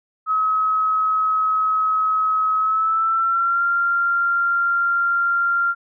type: tone with pitch glide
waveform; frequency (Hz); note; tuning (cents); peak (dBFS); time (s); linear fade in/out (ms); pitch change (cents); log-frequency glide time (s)
sine; 1279 to 1386.7; D#6 to F6; +47 to -13; -16; 0.26-5.75; 50; +140; 2.58-3.63
effects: none